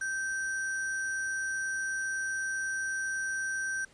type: tone with sample-and-hold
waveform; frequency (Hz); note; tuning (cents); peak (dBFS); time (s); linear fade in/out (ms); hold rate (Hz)
sine; 1558; G6; -11; -30; 0.01-3.85; 5; 7350
effects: pink hiss -60 dBFS RMS until 3.93 s + resampled to 22050 Hz